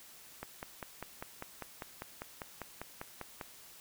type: click train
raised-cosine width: 0.5 ms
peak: -25 dBFS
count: 16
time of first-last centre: 0.43-3.412 s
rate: 5.03 Hz
effects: white hiss -55 dBFS RMS until 3.8 s